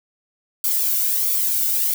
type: noise with flanger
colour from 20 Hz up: violet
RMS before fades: -20 dBFS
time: 0.64-1.94 s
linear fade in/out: 2 ms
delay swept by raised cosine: 0.87 to 1.39 ms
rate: 1.5 Hz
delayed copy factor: +0.6
effects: none